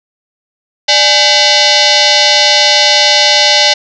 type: tone with frequency modulation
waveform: sine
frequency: 592 Hz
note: D5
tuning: 14 cents sharp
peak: -5 dBFS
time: 0.88-3.74 s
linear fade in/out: 10 ms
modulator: 713 Hz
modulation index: 7
effects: none